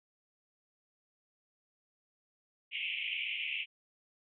pink band-pass noise, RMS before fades -37 dBFS, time 2.71-3.66 s, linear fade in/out 50 ms, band 2200 to 3100 Hz, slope 96 dB/octave, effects none

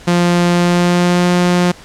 sawtooth tone with pitch glide, 174.61 to 177.46 Hz, F3 to F3, 0 to +28 cents, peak -6 dBFS, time 0.07-1.72 s, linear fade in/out 10 ms, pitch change +28 cents, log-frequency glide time 0.53-1.29 s, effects pink hiss -38 dBFS RMS until 1.84 s + low-pass 8000 Hz 12 dB/octave

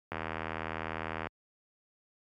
click train, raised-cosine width 0.5 ms, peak -19 dBFS, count 93, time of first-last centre 0.12-1.27 s, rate 80 Hz, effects high-pass 60 Hz 12 dB/octave + MP3 96 kbps

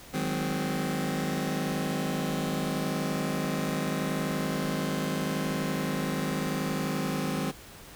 sawtooth chord, Ab dominant seventh, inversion second, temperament just, 155.74 / 186.89 / 207.7 / 259.6 Hz, Eb3 / Gb3 / Ab3 / C4, +2 / +18 / 0 / -13 cents, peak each -29 / -30 / -31 / -29 dBFS, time 0.13-7.52 s, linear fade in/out 20 ms, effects pink hiss -48 dBFS RMS until 7.95 s

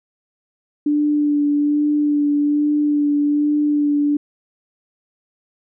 sine tone with vibrato, 293.7 Hz, D4, in tune, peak -14 dBFS, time 0.86-4.17 s, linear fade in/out 5 ms, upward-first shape sine, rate 1.2 Hz, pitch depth 17 cents each way, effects none

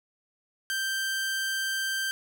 sawtooth tone, 1568 Hz, G6, in tune, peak -24 dBFS, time 0.7-2.11 s, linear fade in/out 0 ms, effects none

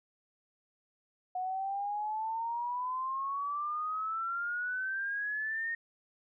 sine exponential sweep, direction up, 730 to 1856 Hz, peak -32 dBFS, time 1.35-5.75 s, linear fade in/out 5 ms, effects none

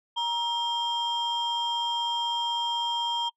sine tone pair together, 944 / 3198 Hz, A#5 / G7, +22 / +34 cents, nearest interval octave + major sixth, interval 2112 cents, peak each -26 dBFS, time 0.16-3.3 s, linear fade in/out 20 ms, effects noise-tail reverb RT60 0.1 s tail -26 dB re dry + tanh soft clip ceiling -22 dBFS

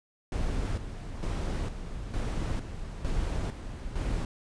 brown noise with tremolo, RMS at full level -30 dBFS, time 0.32-4.25 s, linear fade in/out 2 ms, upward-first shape square, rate 1.1 Hz, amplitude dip 60%, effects resampled to 22050 Hz

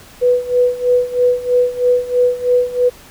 sine tone with tremolo, 493.9 Hz, B4, in tune, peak -8 dBFS, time 0.21-2.9 s, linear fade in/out 20 ms, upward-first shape sine, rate 3.1 Hz, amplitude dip 85%, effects pink hiss -41 dBFS RMS until 3.1 s

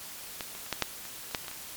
clicks, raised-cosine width 0.2 ms, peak -16 / -25 / -28 / -11 / -7 / -25 / -28 / -10 / -28 / -20 / -25 dBFS, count 11, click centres 0.408 / 0.551 / 0.664 / 0.727 / 0.823 / 1.053 / 1.312 / 1.348 / 1.446 / 1.482 / 1.514 s, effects white hiss -43 dBFS RMS until 1.76 s + MP3 96 kbps

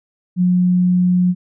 sine tone, 180.1 Hz, F#3, 46 cents flat, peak -11 dBFS, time 0.36-1.35 s, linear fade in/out 50 ms, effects none

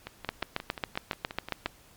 two click trains, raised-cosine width 0.3 ms, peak -12 / -21 dBFS, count 11 / 10, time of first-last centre 0.29-1.66 / 0.07-1.663 s, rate 7.3 / 5.65 Hz, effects pink hiss -57 dBFS RMS until 1.96 s + MP3 96 kbps

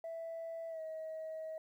sine tone with pitch glide, 659.3 to 636.1 Hz, E5 to D#5, 0 to +38 cents, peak -39 dBFS, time 0.04-1.58 s, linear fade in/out 2 ms, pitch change -62 cents, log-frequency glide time 0.69-0.81 s, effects tanh soft clip ceiling -38 dBFS + 12-bit

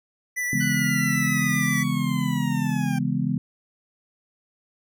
square tone with vibrato, 1975.5 Hz, B6, in tune, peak -25 dBFS, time 0.36-1.84 s, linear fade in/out 20 ms, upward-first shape sine, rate 7.6 Hz, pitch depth 16 cents each way
sine chord, C# minor seventh, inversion none, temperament just, 138.59 / 166.31 / 207.9 / 249.5 Hz, C#3 / E3 / G#3 / B3, 0 / +16 / +2 / +18 cents, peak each -27 dBFS, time 0.53-3.38 s, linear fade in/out 2 ms
20% pulse linear sweep, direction down, 1499 to 784 Hz, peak -27 dBFS, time 0.6-2.99 s, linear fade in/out 10 ms
effects none

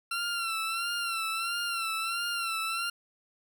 20% pulse tone with vibrato, 1360 Hz, F6, 46 cents flat, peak -25 dBFS, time 0.11-2.9 s, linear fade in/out 5 ms, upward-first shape sine, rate 1.5 Hz, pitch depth 59 cents each way, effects none

